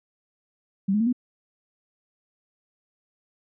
sine tone with pitch steps, 194.4 / 210.8 / 228.5 / 247.8 Hz, G3 / G#3 / A#3 / B3, -14 / +26 / -34 / +6 cents, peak -19 dBFS, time 0.88-1.128 s, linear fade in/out 10 ms, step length 62 ms, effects none

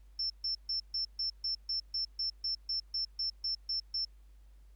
sine tone bursts, 5360 Hz, E8, 28 cents sharp, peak -31 dBFS, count 16, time 0.19-4.05 s, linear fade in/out 5 ms, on 110 ms, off 140 ms, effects added 50 Hz sine -54 dBFS peak until 4.75 s + pink hiss -74 dBFS RMS until 4.75 s

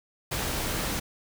pink noise, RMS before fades -30 dBFS, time 0.31-1 s, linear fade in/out 10 ms, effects none

